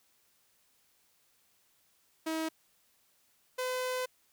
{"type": "tone pair in turn", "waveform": "sawtooth", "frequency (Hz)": [319.9, 507.8], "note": ["D#4", "B4"], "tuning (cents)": [48, 48], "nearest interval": "minor sixth", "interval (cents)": 800, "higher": "second", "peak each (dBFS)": -28, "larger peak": "neither", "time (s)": [[2.26, 2.49], [3.58, 4.06]], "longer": "second", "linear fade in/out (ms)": 10, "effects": ["white hiss -70 dBFS RMS until 4.32 s"]}